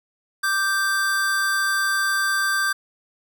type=tone pair together; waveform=square; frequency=1181 / 1568 Hz; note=D6 / G6; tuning=+9 / 0 cents; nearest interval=perfect fourth; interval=491 cents; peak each=-27 / -21 dBFS; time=0.43-2.73 s; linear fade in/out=10 ms; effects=none